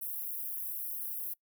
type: high-pass noise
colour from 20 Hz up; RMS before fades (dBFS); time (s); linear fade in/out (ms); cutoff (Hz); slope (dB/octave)
white; -38; 0.01-1.34; 10; 11000; 48
effects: noise-tail reverb RT60 0.1 s tail -22 dB re dry